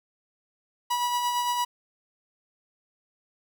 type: tone with tremolo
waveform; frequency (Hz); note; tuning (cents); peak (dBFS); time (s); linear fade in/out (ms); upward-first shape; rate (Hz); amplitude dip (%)
45% pulse; 974; B5; -24; -23; 0.9-1.65; 10; sine; 8.8; 35
effects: none